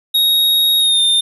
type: tone with pitch glide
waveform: square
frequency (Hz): 3764 to 3621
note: A#7 to A7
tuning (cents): +16 to +49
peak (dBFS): -11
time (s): 0.14-1.21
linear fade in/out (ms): 10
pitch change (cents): -67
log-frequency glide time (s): 0.79-1.01
effects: 8-bit